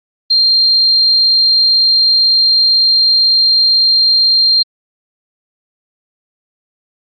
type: tone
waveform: sine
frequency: 4186 Hz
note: C8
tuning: in tune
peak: -7 dBFS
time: 0.3-4.63 s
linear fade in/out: 10 ms
effects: Opus 32 kbps